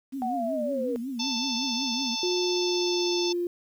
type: tone with vibrato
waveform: sine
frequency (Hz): 252.2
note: B3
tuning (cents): +36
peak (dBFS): -30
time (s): 0.12-2.16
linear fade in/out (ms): 20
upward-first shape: triangle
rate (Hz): 5.4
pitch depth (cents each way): 190
type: linear sweep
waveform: sine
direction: down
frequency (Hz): 765 to 463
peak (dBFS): -27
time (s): 0.22-0.96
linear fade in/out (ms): 0
type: harmonic tone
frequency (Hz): 884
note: A5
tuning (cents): +8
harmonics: 1 / 3 / 4 / 5 / 6 / 7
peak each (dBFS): -37 / -38 / -33 / -36 / -32 / -37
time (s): 1.19-3.33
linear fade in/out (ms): 10
type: tone with pitch glide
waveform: sine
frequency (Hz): 358.4 to 349.8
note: F4 to F4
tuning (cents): +45 to +3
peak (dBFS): -25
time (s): 2.23-3.47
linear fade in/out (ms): 2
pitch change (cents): -42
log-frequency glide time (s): 2.41-3.27
effects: 9-bit